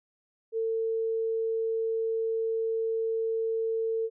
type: tone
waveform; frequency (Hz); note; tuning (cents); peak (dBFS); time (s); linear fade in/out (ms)
sine; 450; A4; +39; -26; 0.52-4.1; 50
effects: none